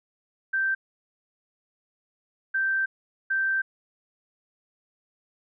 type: tone bursts at uneven times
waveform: sine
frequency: 1563 Hz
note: G6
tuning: 6 cents flat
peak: -22 dBFS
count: 3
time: 0.53-0.75 / 2.54-2.86 / 3.3-3.62 s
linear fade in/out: 10 ms
effects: none